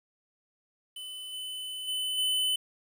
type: tone with level steps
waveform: square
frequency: 3019 Hz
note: F#7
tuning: 34 cents sharp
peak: -39 / -36 / -30 / -26 dBFS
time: 0.96-2.56 s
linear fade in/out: 5 ms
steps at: 1.32 / 1.87 / 2.17 s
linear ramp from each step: 20 ms
effects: 10-bit